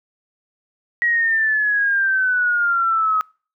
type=exponential sweep; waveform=sine; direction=down; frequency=1912 to 1267 Hz; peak=-15 dBFS; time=1.02-3.21 s; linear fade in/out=0 ms; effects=noise-tail reverb RT60 0.4 s tail -26 dB re dry